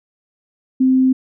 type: tone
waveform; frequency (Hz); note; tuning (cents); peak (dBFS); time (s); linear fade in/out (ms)
sine; 260; C4; -11; -10; 0.8-1.13; 10
effects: none